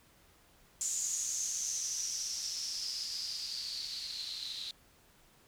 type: noise with low-pass filter sweep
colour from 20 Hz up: violet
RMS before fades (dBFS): -38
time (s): 0.81-4.71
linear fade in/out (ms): 0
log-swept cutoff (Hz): 7100 to 3900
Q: 9
effects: pink hiss -64 dBFS RMS until 5.47 s